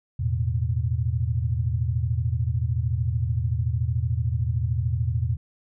sine chord, E suspended fourth, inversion none, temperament equal, 82.41 / 110 / 123.47 Hz, E2 / A2 / B2, 0 / 0 / 0 cents, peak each -26 dBFS, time 0.19-5.37 s, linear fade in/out 10 ms, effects none

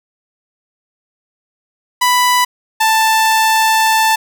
sawtooth tone pair in turn, 990 / 883.6 Hz, B5 / A5, +4 / +7 cents, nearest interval major second, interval 197 cents, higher first, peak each -6 dBFS, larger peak neither, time 2.01-2.45 / 2.8-4.16 s, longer second, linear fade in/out 10 ms, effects none

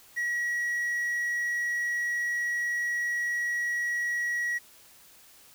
triangle tone with quantisation, 1916 Hz, A#6, 47 cents sharp, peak -25 dBFS, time 0.16-4.59 s, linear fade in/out 20 ms, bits 9, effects white hiss -55 dBFS RMS until 5.54 s

